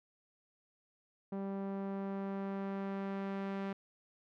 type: tone with low-pass filter sweep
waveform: sawtooth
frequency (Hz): 195.9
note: G3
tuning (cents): -1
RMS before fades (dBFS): -39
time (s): 1.32-3.73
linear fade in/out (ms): 5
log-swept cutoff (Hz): 830 to 2300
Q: 0.76
effects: none